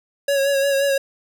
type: tone with vibrato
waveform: square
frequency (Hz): 554.4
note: C#5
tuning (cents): 0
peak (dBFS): -17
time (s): 0.28-0.98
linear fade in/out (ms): 5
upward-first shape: sine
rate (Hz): 5.7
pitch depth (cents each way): 32
effects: none